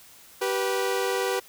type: tone pair together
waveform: sawtooth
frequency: 387.7 / 488.8 Hz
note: G4 / B4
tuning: -19 / -18 cents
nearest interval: major third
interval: 401 cents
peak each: -23 dBFS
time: 0.41-1.4 s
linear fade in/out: 10 ms
effects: white hiss -51 dBFS RMS until 1.48 s